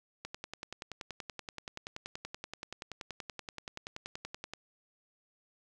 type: click train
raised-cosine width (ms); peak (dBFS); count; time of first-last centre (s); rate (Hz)
0.2; -23; 46; 0.25-4.536; 10.5
effects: none